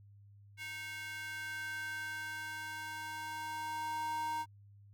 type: tone with high-pass filter sweep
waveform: square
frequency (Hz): 311.1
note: D#4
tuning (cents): 0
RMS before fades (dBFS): -41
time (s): 0.57-4.46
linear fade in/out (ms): 50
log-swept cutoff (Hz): 2000 to 880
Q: 4.2
effects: added 101 Hz sine -56 dBFS peak until 4.93 s